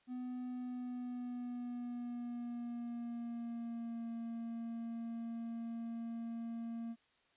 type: tone with pitch glide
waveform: triangle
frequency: 250.1 to 230.7 Hz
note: B3 to A#3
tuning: +22 to -18 cents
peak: -38 dBFS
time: 0.07-6.96 s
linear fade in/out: 50 ms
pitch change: -140 cents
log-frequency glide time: 0.47-4.1 s
effects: white hiss -73 dBFS RMS until 7.36 s + resampled to 8000 Hz